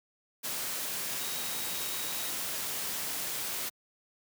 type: tone in noise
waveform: sine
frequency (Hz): 3799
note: A#7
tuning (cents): +32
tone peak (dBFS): -44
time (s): 1.19-2.31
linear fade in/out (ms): 20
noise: white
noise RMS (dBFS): -35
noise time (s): 0.43-3.7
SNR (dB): -12
effects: high-pass 100 Hz 12 dB/octave